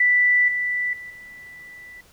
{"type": "tone with level steps", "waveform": "sine", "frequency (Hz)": 1975.5, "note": "B6", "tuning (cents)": 0, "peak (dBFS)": [-14, -21, -34, -39], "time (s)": [0, 2.01], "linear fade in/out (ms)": 5, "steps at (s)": [0.48, 0.93, 1.1], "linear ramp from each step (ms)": 2, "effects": ["pink hiss -54 dBFS RMS until 2.12 s"]}